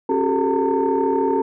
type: tone cluster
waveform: sine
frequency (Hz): 272.6 / 372.8 / 406.5 / 446.7 / 906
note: C#4 / F#4 / G#4 / A4 / A#5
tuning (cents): -29 / +13 / -37 / +26 / -50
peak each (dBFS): -22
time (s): 0.09-1.42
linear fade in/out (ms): 5
effects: tanh soft clip ceiling -9 dBFS